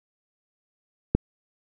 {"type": "click", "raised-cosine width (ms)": 3, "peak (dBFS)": -5, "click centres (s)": 1.15, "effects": []}